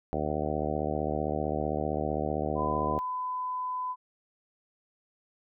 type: harmonic tone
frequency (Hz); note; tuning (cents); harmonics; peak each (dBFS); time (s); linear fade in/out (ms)
75.5; D2; +48; 1 / 2 / 3 / 4 / 5 / 6 / 7 / 8 / 9 / 10; -37 / -37 / -37 / -37 / -37 / -37 / -37 / -37 / -37 / -37; 0.13-2.99; 0
type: tone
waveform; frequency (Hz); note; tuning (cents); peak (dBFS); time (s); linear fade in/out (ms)
sine; 1006; B5; +32; -30; 2.55-3.96; 50
effects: none